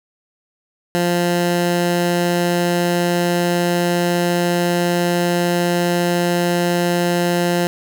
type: tone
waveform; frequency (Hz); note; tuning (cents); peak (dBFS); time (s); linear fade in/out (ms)
15% pulse; 174.61; F3; 0; -9; 0.95-7.67; 0
effects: none